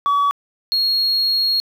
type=tone pair in turn; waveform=sine; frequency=1137 / 4293 Hz; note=C#6 / C8; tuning=+44 / +44 cents; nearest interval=octave + major seventh; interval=2300 cents; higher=second; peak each=-11 / -13 dBFS; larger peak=first; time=0.06-0.31 / 0.72-1.6 s; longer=second; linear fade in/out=0 ms; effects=tanh soft clip ceiling -13 dBFS + 8-bit